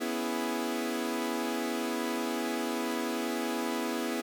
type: chord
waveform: sawtooth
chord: C# minor seventh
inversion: third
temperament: equal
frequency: 246.9 / 277.2 / 329.6 / 415.3 Hz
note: B3 / C#4 / E4 / G#4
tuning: 0 / 0 / 0 / 0 cents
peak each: -30 / -35 / -31 / -34 dBFS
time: 0-4.22 s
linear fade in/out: 20 ms
effects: none